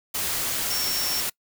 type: tone in noise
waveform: sine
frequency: 5470 Hz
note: F8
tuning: 37 cents flat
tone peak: -28 dBFS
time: 0.7-1.21 s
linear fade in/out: 10 ms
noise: white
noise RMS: -27 dBFS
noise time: 0.14-1.3 s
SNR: -4 dB
effects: noise-tail reverb RT60 0.1 s tail -24 dB re dry